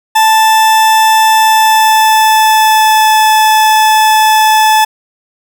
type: tone with pitch glide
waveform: 40% pulse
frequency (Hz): 880 to 867.9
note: A5 to A5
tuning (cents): 0 to -24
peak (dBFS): -4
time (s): 0.15-4.85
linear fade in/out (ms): 10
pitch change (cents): -24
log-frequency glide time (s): 1.29-3.17
effects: none